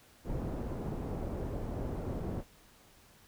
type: low-pass noise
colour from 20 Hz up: pink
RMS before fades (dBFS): -37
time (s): 0.24-2.44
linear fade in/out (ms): 50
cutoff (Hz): 560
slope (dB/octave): 12
effects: pink hiss -61 dBFS RMS until 3.27 s